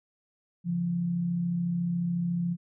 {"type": "tone pair together", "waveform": "sine", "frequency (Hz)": [139.8, 173.81], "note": ["C#3", "F3"], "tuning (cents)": [15, -8], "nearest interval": "major third", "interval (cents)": 377, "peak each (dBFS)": [-37, -26], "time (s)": [0.64, 2.57], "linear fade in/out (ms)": 50, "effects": []}